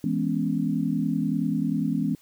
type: chord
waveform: sine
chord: C# minor seventh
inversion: first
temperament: equal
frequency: 164.81 / 207.7 / 246.9 / 277.2 Hz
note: E3 / G#3 / B3 / C#4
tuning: 0 / 0 / 0 / 0 cents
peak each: -28 dBFS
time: 0.04-2.15 s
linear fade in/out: 2 ms
effects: white hiss -59 dBFS RMS until 2.21 s